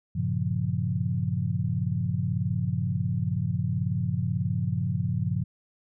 sine chord, G half-diminished seventh, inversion none, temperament equal, 98 / 116.54 / 138.59 / 174.61 Hz, G2 / Bb2 / Db3 / F3, 0 / 0 / 0 / 0 cents, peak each -30 dBFS, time 0.15-5.44 s, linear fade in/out 10 ms, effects none

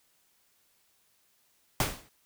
pink noise with exponential decay, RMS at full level -24 dBFS, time 1.8-2.09 s, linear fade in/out 2 ms, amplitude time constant 63 ms, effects white hiss -69 dBFS RMS until 2.25 s

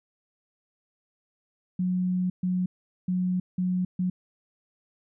sine tone bursts at uneven times, 182.3 Hz, F#3, 25 cents flat, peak -23 dBFS, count 5, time 1.79-2.3 / 2.43-2.66 / 3.08-3.4 / 3.58-3.85 / 3.99-4.1 s, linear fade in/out 5 ms, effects none

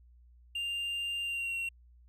triangle tone with pitch glide, 2794 to 2738 Hz, F7 to F7, 0 to -35 cents, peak -31 dBFS, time 0.55-1.69 s, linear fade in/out 5 ms, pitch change -35 cents, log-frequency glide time 1.22-1.56 s, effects added 60 Hz sine -56 dBFS peak until 2.08 s

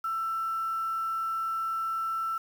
sine tone with quantisation, 1332 Hz, E6, 18 cents sharp, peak -28 dBFS, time 0.04-2.38 s, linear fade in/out 5 ms, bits 8, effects none

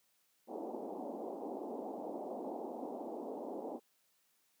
pink band-pass noise, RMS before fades -43 dBFS, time 0.47-3.8 s, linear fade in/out 50 ms, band 230 to 860 Hz, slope 48 dB/octave, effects white hiss -75 dBFS RMS until 4.6 s + high-pass 150 Hz 12 dB/octave

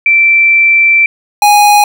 sine / square tone pair in turn, 2340 / 827.3 Hz, D7 / G#5, -7 / -7 cents, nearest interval octave + tritone, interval 1800 cents, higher first, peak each -4 dBFS, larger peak neither, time 0.06-1.06 / 1.42-1.84 s, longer first, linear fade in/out 2 ms, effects none

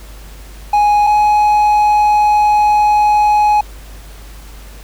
triangle tone pair in turn, 830.6 / 838.8 Hz, G#5 / G#5, 0 / +17 cents, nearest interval unison, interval 17 cents, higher second, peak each -6 dBFS, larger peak neither, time 0.73-1.07 / 1.07-3.61 s, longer second, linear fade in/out 5 ms, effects added 50 Hz sine -32 dBFS peak until 4.83 s + pink hiss -40 dBFS RMS until 4.83 s

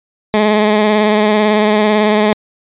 15% pulse tone with vibrato, 211.9 Hz, G#3, 35 cents sharp, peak -3 dBFS, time 0.34-2.33 s, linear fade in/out 0 ms, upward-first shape sine, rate 18 Hz, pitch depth 31 cents each way, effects resampled to 8000 Hz

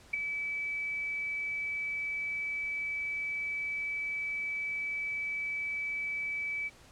sine tone with ADSR envelope, 2300 Hz, D7, 37 cents flat, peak -24 dBFS, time 0.13-6.7 s, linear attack 10 ms, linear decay 7 ms, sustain -8 dB, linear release 32 ms, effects pink hiss -57 dBFS RMS until 6.91 s + low-pass 9000 Hz 12 dB/octave

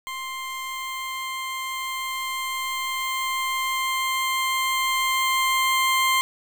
20% pulse tone with level ramp, 1051 Hz, C6, 7 cents sharp, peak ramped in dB -26 to -13 dBFS, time 0.07-6.21 s, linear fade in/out 0 ms, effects 7-bit

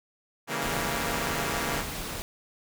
5% pulse chord, C# diminished seventh, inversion none, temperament equal, 138.59 / 164.81 / 196 / 233.1 Hz, C#3 / E3 / G3 / Bb3, 0 / 0 / 0 / 0 cents, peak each -23 / -23 / -26 / -21 dBFS, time 0.47-1.84 s, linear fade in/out 50 ms
pink noise, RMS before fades -35 dBFS, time 0.62-2.22 s, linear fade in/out 0 ms
effects none

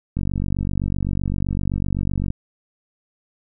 click train, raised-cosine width 5 ms, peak -11 dBFS, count 103, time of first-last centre 0.17-2.304 s, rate 47.8 Hz, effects none

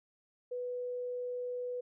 sine tone, 493.9 Hz, B4, in tune, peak -35 dBFS, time 0.51-1.81 s, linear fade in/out 10 ms, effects none

